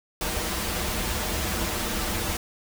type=noise with comb filter; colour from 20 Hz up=pink; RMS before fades=-28 dBFS; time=0.21-2.37 s; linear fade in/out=2 ms; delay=7.3 ms; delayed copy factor=-0.75; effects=none